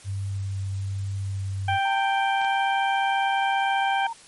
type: tone with vibrato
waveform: sine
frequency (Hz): 97.7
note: G2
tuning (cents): -5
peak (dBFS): -26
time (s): 0.04-1.79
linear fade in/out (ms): 50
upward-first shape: sine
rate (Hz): 1.2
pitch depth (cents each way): 11
type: harmonic tone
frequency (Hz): 785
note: G5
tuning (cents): +2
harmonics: 1 / 2 / 3 / 4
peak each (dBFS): -22 / -28 / -32 / -34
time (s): 1.68-4.07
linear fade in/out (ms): 5
type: tone with pitch glide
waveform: sine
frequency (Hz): 904 to 919.8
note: A5 to A#5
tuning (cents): +47 to -23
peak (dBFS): -29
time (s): 1.85-4.13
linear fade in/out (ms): 5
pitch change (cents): +30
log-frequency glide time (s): 2.37-2.62
type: clicks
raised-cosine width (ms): 0.2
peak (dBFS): -22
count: 2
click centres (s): 2.416 / 2.447
effects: white hiss -49 dBFS RMS until 4.27 s + MP3 48 kbps